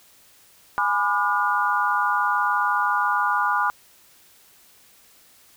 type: chord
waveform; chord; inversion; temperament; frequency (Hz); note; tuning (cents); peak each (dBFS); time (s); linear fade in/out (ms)
sine; G# diminished seventh; none; just; 830.6 / 996.7 / 1196.1 / 1435.3; G#5 / B5 / D6 / F6; 0 / +16 / +31 / +47; -26 / -24 / -24 / -24; 0.78-3.7; 0
effects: white hiss -54 dBFS RMS until 5.56 s